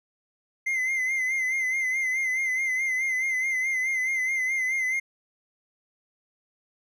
triangle tone with vibrato, 2070 Hz, C7, 19 cents flat, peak -22 dBFS, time 0.66-5 s, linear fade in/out 10 ms, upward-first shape sine, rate 4.7 Hz, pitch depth 52 cents each way, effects none

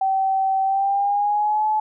sine tone with pitch glide, 770 to 859.3 Hz, G5 to A5, -31 to -41 cents, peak -17 dBFS, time 0.01-1.8 s, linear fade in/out 5 ms, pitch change +190 cents, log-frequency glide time 0.63-1.66 s, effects none

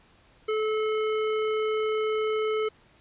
square tone, 433 Hz, A4, 28 cents flat, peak -25 dBFS, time 0.48-2.69 s, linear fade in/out 10 ms, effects pink hiss -59 dBFS RMS until 3 s + resampled to 8000 Hz

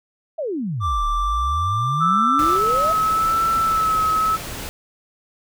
sine exponential two-way sweep, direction down then up, 679 to 35.55 to 679 Hz, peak -22 dBFS, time 0.38-2.93 s, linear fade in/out 10 ms, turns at 1.06 s
triangle tone with pitch glide, 1174.7 to 1182.2 Hz, D6 to D6, 0 to +11 cents, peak -18 dBFS, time 0.8-2.59 s, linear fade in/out 50 ms, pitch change +11 cents, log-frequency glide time 1.63-1.72 s
sine tone with vibrato, 1308 Hz, E6, 14 cents flat, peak -16 dBFS, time 2-4.37 s, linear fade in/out 20 ms, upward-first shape sine, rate 0.84 Hz, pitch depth 32 cents each way
pink noise, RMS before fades -31 dBFS, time 2.39-4.69 s, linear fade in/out 0 ms
effects none

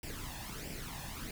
pink noise with flanger, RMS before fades -43 dBFS, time 0.03-1.31 s, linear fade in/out 2 ms, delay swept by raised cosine 0.38 to 1.16 ms, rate 1.5 Hz, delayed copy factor +0.65, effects none

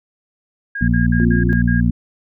sine tone bursts, 1631 Hz, G#6, 32 cents flat, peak -22 dBFS, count 6, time 0.75-1.805 s, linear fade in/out 5 ms, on 130 ms, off 55 ms
harmonic tone, 58.9 Hz, A#1, 19 cents sharp, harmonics 1 / 2 / 3 / 4, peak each -18 / -18 / -18 / -18 dBFS, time 0.81-1.91 s, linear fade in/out 5 ms
sine chord, Bb suspended second, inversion none, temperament equal, 233.1 / 261.6 / 349.2 Hz, Bb3 / C4 / F4, 0 / 0 / 0 cents, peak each -24 dBFS, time 1.2-1.53 s, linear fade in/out 0 ms
effects none

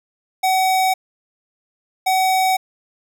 square tone pair in turn, 754 / 754 Hz, F#5 / F#5, +32 / +32 cents, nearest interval unison, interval 0 cents, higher neither, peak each -15 dBFS, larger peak neither, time 0.43-0.94 / 2.06-2.57 s, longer neither, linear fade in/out 10 ms, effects none

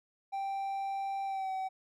triangle tone with pitch glide, 784 to 760.8 Hz, G5 to F#5, 0 to +48 cents, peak -31 dBFS, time 0.32-1.69 s, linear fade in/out 20 ms, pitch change -52 cents, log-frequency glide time 1.25-1.51 s, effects none

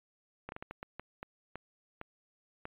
slowing click train, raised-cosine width 0.5 ms, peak -26 dBFS, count 11, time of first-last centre 0.49-2.654 s, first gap 31 ms, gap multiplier 1.4, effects resampled to 8000 Hz

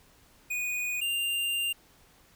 square tone pair in turn, 2471 / 2791 Hz, D#7 / F7, -13 / -2 cents, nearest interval major second, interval 211 cents, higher second, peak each -30 / -28 dBFS, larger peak second, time 0.5-1.01 / 1.01-1.73 s, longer second, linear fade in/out 10 ms, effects pink hiss -60 dBFS RMS until 2.35 s

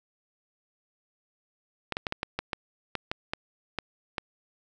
clicks, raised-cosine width 0.3 ms, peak -13 dBFS, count 12, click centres 1.923 / 1.969 / 2.068 / 2.124 / 2.231 / 2.39 / 2.532 / 2.953 / 3.115 / 3.335 / 3.787 / 4.182 s, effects none

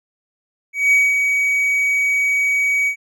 triangle tone with ADSR envelope, 2263 Hz, C#7, 35 cents sharp, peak -8 dBFS, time 0.73-2.96 s, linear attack 190 ms, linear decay 210 ms, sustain -5 dB, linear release 86 ms, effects none

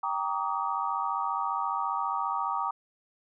sine chord, Eb major seventh, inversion first, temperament equal with one note detuned, 784 / 932.3 / 1149.8 / 1244.5 Hz, G5 / Bb5 / D6 / Eb6, 0 / 0 / -37 / 0 cents, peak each -34 / -32 / -32 / -34 dBFS, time 0.03-2.71 s, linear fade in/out 5 ms, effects none

